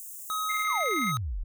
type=high-pass noise; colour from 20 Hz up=white; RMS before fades=-42 dBFS; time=0-0.64 s; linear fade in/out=0 ms; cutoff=6700 Hz; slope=48 dB/octave
type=tone; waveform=square; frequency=1268 Hz; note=D#6; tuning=32 cents sharp; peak=-29 dBFS; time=0.3-1.17 s; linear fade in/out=0 ms
type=tone with tremolo; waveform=sine; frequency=2100 Hz; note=C7; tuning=6 cents sharp; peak=-28 dBFS; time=0.49-1.12 s; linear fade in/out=10 ms; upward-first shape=square; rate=19 Hz; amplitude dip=50%
type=exponential sweep; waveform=sine; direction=down; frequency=1340 to 33.23 Hz; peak=-29 dBFS; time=0.67-1.44 s; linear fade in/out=10 ms
effects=none